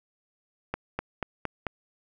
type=accelerating click train; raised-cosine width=0.5 ms; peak=-14 dBFS; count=5; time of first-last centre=0.74-1.667 s; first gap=250 ms; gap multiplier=0.95; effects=none